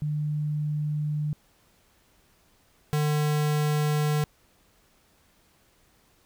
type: tone pair in turn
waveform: sine / square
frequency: 150 / 150 Hz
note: D3 / D3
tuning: +37 / +37 cents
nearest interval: unison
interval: 0 cents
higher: neither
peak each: -25 / -23 dBFS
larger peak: second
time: 0.02-1.33 / 2.93-4.24 s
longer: neither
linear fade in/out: 0 ms
effects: pink hiss -63 dBFS RMS until 6.25 s